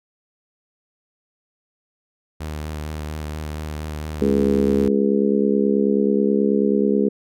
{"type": "tone with vibrato", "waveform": "sawtooth", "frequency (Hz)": 76.5, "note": "D#2", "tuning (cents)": -29, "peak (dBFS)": -23, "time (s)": [2.4, 4.89], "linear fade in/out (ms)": 10, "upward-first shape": "sine", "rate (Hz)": 4.3, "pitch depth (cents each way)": 25}
{"type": "harmonic tone", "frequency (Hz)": 69.3, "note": "C#2", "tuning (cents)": 0, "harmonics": [3, 4, 5, 6, 7], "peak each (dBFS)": [-19, -23, -26, -20, -25], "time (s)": [4.21, 7.09], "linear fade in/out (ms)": 10}
{"effects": []}